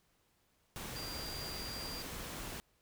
sine tone in noise, 4754 Hz, D8, 20 cents sharp, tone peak -44 dBFS, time 0.96-2.02 s, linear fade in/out 0 ms, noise pink, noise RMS -44 dBFS, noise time 0.76-2.6 s, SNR -3 dB, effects pink hiss -74 dBFS RMS until 2.81 s

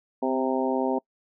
harmonic tone with a mistuned harmonic, 131.5 Hz, C3, 9 cents sharp, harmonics 2 / 3 / 4 / 5 / 6 / 7, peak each -27 / -29 / -30 / -31 / -32 / -32 dBFS, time 0.22-0.99 s, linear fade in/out 10 ms, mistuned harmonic 2, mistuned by -22 cents, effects noise-tail reverb RT60 0.1 s tail -26 dB re dry

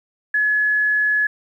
sine tone, 1700 Hz, G#6, 40 cents sharp, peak -15 dBFS, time 0.34-1.27 s, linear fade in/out 5 ms, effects 9-bit

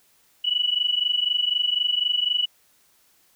sine tone pair together, 2936 / 2960 Hz, F#7 / F#7, -14 / 0 cents, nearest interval unison, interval 14 cents, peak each -23 dBFS, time 0.44-2.46 s, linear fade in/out 10 ms, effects white hiss -61 dBFS RMS until 3.35 s

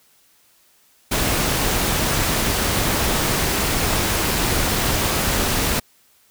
pink noise with amplitude modulation, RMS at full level -18 dBFS, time 1.11-5.8 s, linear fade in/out 10 ms, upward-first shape sine, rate 299 Hz, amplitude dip 45%, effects white hiss -57 dBFS RMS until 6.3 s

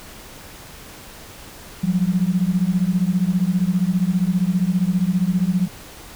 sine beating tone pair, 175 / 190 Hz, F3 / F#3, +4 / +46 cents, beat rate 15 Hz, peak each -19 dBFS, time 1.83-5.68 s, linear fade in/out 10 ms, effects pink hiss -40 dBFS RMS until 6.15 s

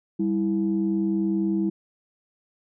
sine tone pair together, 196.98 / 327 Hz, G3 / E4, +9 / -14 cents, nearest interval major sixth, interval 877 cents, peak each -23 dBFS, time 0.19-1.7 s, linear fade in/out 10 ms, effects tanh soft clip ceiling -14 dBFS

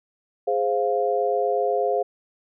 sine chord, F minor, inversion first, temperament equal, 415.3 / 523.3 / 698.5 Hz, Ab4 / C5 / F5, 0 / 0 / 0 cents, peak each -24 dBFS, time 0.47-2.03 s, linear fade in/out 10 ms, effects none

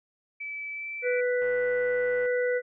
sine tone with pitch glide, 2306 to 2327 Hz, D7 to D7, -32 to -17 cents, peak -33 dBFS, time 0.4-1.21 s, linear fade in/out 10 ms, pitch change +15 cents, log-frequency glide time 0.71-0.86 s
harmonic tone, 493.9 Hz, B4, in tune, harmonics 1 / 3 / 4, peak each -24 / -34 / -34 dBFS, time 1.02-2.62 s, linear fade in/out 50 ms
click train, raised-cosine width 0.5 ms, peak -32 dBFS, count 100, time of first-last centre 1.42-2.259 s, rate 118 Hz
effects none

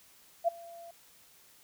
sine tone with ADSR envelope, 680 Hz, F5, 46 cents flat, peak -21 dBFS, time 0.44-0.91 s, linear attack 39 ms, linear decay 11 ms, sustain -24 dB, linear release 5 ms, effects white hiss -60 dBFS RMS until 1.63 s

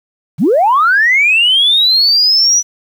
sine linear sweep, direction up, 116.3 to 5940 Hz, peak -6 dBFS, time 0.38-2.63 s, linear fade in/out 50 ms, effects tanh soft clip ceiling -2 dBFS + 7-bit

